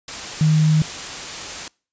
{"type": "tone in noise", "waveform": "sine", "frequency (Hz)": 155.56, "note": "D#3", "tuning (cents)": 0, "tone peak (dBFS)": -12, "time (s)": [0.41, 0.82], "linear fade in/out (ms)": 2, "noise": "white", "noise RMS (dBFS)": -30, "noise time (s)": [0.08, 1.68], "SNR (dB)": 15, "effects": ["noise-tail reverb RT60 0.4 s tail -26 dB re dry", "resampled to 16000 Hz"]}